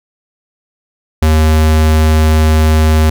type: tone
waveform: square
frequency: 78.2 Hz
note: D#2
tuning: 9 cents sharp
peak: -7 dBFS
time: 1.22-3.1 s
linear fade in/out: 5 ms
effects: none